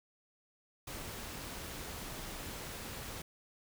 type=noise; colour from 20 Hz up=pink; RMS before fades=-44 dBFS; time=0.87-3.22 s; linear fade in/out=5 ms; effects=none